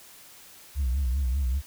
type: tone with vibrato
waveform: sine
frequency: 65.7 Hz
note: C2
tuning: 8 cents sharp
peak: -21 dBFS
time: 0.75-1.62 s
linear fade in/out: 50 ms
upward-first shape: triangle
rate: 5.1 Hz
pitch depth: 170 cents each way
effects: tanh soft clip ceiling -21 dBFS + white hiss -50 dBFS RMS until 1.66 s